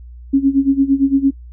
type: tone with tremolo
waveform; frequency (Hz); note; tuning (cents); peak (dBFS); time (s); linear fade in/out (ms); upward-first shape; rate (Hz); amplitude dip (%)
sine; 274.1; C#4; -19; -7; 0.33-1.31; 10; sine; 8.8; 85
effects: noise-tail reverb RT60 0.1 s tail -19 dB re dry + added 60 Hz sine -33 dBFS peak until 1.52 s